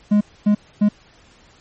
triangle tone bursts at uneven times, 207.7 Hz, G#3, in tune, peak -9 dBFS, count 3, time 0.11-0.21 / 0.46-0.55 / 0.81-0.89 s, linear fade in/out 10 ms, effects pink hiss -51 dBFS RMS until 1.6 s + MP3 32 kbps

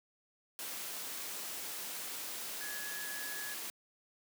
sine tone in noise, 1686 Hz, G#6, 26 cents sharp, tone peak -43 dBFS, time 2.61-3.54 s, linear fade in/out 0 ms, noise white, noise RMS -42 dBFS, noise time 0.59-3.7 s, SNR -4 dB, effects high-pass 200 Hz 12 dB/octave

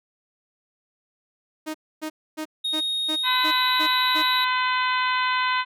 sawtooth tone bursts, 311.1 Hz, D#4, in tune, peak -24 dBFS, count 8, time 1.66-4.23 s, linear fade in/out 20 ms, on 85 ms, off 270 ms
triangle tone with pitch glide, 3729 to 3914 Hz, A#7 to B7, 0 to -16 cents, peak -22 dBFS, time 2.64-4.45 s, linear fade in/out 10 ms, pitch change +84 cents, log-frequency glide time 3.22-3.39 s
harmonic tone, 507 Hz, B4, 45 cents sharp, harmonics 2 / 3 / 4 / 5 / 6 / 7 / 8, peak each -23 / -27 / -29 / -31 / -33 / -34 / -35 dBFS, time 3.23-5.65 s, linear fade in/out 50 ms
effects none

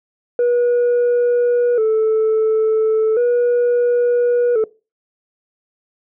sine tone with vibrato, 460.6 Hz, A#4, 21 cents flat, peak -10 dBFS, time 0.39-4.64 s, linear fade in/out 2 ms, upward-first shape square, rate 0.36 Hz, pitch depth 85 cents each way, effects noise-tail reverb RT60 0.3 s tail -22 dB re dry + tanh soft clip ceiling -11 dBFS

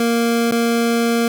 25% pulse tone with dropouts, 233.1 Hz, A#3, in tune, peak -11 dBFS, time 0-1.28 s, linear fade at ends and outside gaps 2 ms, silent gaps 0.512-0.521 s, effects none

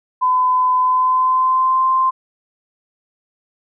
sine tone with pitch glide, 1012 to 1044.1 Hz, B5 to C6, +42 to -4 cents, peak -12 dBFS, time 0.21-2.11 s, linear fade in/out 20 ms, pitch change +54 cents, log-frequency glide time 0.77-1.87 s, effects none

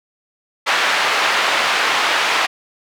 pink band-pass noise, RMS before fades -17 dBFS, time 0.66-2.47 s, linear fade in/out 20 ms, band 940 to 3300 Hz, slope 12 dB/octave, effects none

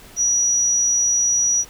sine tone, 5820 Hz, F#8, 29 cents flat, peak -15 dBFS, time 0.16-1.65 s, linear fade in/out 50 ms, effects pink hiss -44 dBFS RMS until 1.69 s

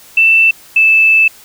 sine tone pair in turn, 2663 / 2631 Hz, E7 / E7, +17 / -4 cents, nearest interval unison, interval 21 cents, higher first, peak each -5 dBFS, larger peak neither, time 0.17-0.51 / 0.76-1.28 s, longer second, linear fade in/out 5 ms, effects white hiss -40 dBFS RMS until 1.44 s

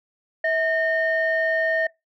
sine tone pair together, 647 / 1831.9 Hz, E5 / A#6, -32 / -31 cents, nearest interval octave + tritone, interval 1801 cents, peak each -21 dBFS, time 0.44-1.87 s, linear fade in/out 5 ms, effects noise-tail reverb RT60 0.2 s tail -23 dB re dry + tanh soft clip ceiling -13 dBFS

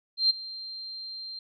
sine tone with ADSR envelope, 4164 Hz, C8, 9 cents flat, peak -17 dBFS, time 0.17-1.39 s, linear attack 130 ms, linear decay 15 ms, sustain -19 dB, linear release 3 ms, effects none

